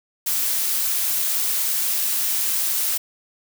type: noise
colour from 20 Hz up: blue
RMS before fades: -22 dBFS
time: 0.26-2.98 s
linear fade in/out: 10 ms
effects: none